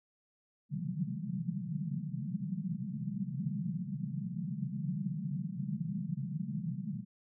white band-pass noise, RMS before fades -37 dBFS, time 0.69-7.05 s, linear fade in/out 50 ms, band 130 to 210 Hz, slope 96 dB/octave, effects none

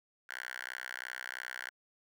5% pulse tone with high-pass filter, 63 Hz, B1, 35 cents sharp, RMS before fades -43 dBFS, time 0.29-1.7 s, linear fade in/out 5 ms, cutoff 1500 Hz, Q 5.4, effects none

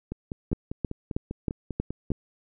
two click trains, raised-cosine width 3 ms, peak -13 / -19 dBFS, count 6 / 11, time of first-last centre 0.53-2.117 / 0.12-2.104 s, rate 3.15 / 5.04 Hz, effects none

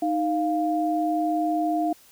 sine tone pair together, 310.9 / 698.5 Hz, D#4 / F5, -1 / 0 cents, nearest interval octave + major second, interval 1401 cents, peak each -24 dBFS, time 0.02-1.93 s, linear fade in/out 5 ms, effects white hiss -54 dBFS RMS until 2.11 s

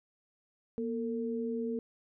sine tone pair together, 237.3 / 451.8 Hz, A#3 / A4, +31 / +46 cents, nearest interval major seventh, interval 1115 cents, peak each -34 / -35 dBFS, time 0.78-1.79 s, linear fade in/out 0 ms, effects none

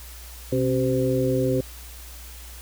harmonic tone with a mistuned harmonic, 128.5 Hz, C3, 31 cents flat, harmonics 1 / 2 / 3 / 4, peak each -25 / -25 / -25 / -25 dBFS, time 0.52-1.61 s, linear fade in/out 5 ms, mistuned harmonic 2, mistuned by +78 cents, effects added 60 Hz sine -40 dBFS peak until 2.61 s + white hiss -44 dBFS RMS until 2.61 s

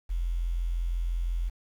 sine tone with quantisation, 42.91 Hz, F1, 30 cents flat, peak -26 dBFS, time 0.09-1.5 s, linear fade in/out 20 ms, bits 9, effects none

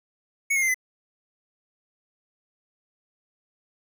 square tone with pitch steps, 2217 / 2150 / 2085 / 2022 Hz, C#7 / C7 / C7 / B6, 0 / +47 / -7 / +40 cents, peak -21 dBFS, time 0.5-0.744 s, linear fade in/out 10 ms, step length 61 ms, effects none

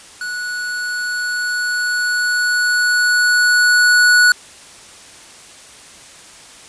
square tone with level ramp, 1469 Hz, F#6, 13 cents flat, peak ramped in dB -23 to -8 dBFS, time 0.21-4.32 s, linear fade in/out 2 ms, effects white hiss -40 dBFS RMS until 6.68 s + resampled to 22050 Hz

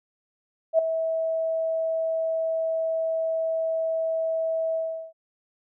sine tone with ADSR envelope, 649 Hz, E5, 27 cents flat, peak -13 dBFS, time 0.73-5.13 s, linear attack 58 ms, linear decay 4 ms, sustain -10 dB, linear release 380 ms, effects none

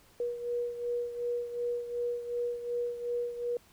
sine beating tone pair, 480 / 482.7 Hz, B4 / B4, -49 / -40 cents, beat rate 2.7 Hz, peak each -32 / -38 dBFS, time 0.2-3.57 s, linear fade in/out 2 ms, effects pink hiss -61 dBFS RMS until 3.72 s

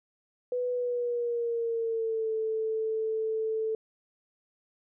sine tone with pitch glide, 494.7 to 440.7 Hz, B4 to A4, +3 to +3 cents, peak -27 dBFS, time 0.52-3.75 s, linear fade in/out 2 ms, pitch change -200 cents, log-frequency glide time 0.71-2.32 s, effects none

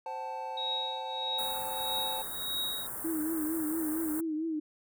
triangle chord, F# diminished, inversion second, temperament equal with one note detuned, 523.3 / 756 / 880 Hz, C5 / F#5 / A5, 0 / +37 / 0 cents, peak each -40 / -41 / -35 dBFS, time 0.06-2.22 s, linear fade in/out 2 ms
sine tone with tremolo, 3798 Hz, A#7, 32 cents sharp, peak -30 dBFS, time 0.57-2.87 s, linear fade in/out 5 ms, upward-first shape triangle, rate 1.6 Hz, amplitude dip 90%
white band-stop noise, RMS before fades -39 dBFS, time 1.38-4.21 s, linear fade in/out 10 ms, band 1700 to 8400 Hz, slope 48 dB/octave
sine tone with vibrato, 316.8 Hz, D#4, 31 cents sharp, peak -30 dBFS, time 3.04-4.6 s, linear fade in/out 10 ms, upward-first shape triangle, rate 4.4 Hz, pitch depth 84 cents each way
effects none

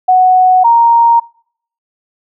sine tone pair in turn, 740 / 932.3 Hz, F#5 / A#5, 0 / 0 cents, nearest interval major third, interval 400 cents, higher second, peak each -4 dBFS, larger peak neither, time 0.08-0.64 / 0.64-1.2 s, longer neither, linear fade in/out 10 ms, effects noise-tail reverb RT60 0.6 s tail -25 dB re dry

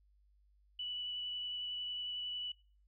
sine tone with vibrato, 2960 Hz, F#7, in tune, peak -38 dBFS, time 0.79-2.52 s, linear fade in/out 5 ms, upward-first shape sine, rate 11 Hz, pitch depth 9 cents each way, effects noise-tail reverb RT60 0.4 s tail -25 dB re dry + added 50 Hz sine -66 dBFS peak until 2.87 s

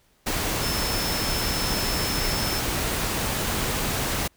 sine tone in noise, 5274 Hz, E8, in tune, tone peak -30 dBFS, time 0.62-2.6 s, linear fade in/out 10 ms, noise pink, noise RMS -26 dBFS, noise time 0.26-4.28 s, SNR -7 dB, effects pink hiss -63 dBFS RMS until 4.36 s

